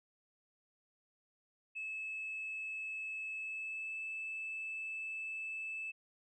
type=tone with pitch glide; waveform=sine; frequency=2600 to 2624 Hz; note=E7 to E7; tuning=-24 to -9 cents; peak=-38 dBFS; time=1.75-5.92 s; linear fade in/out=20 ms; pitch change=+15 cents; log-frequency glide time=3.35-3.98 s; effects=tanh soft clip ceiling -35 dBFS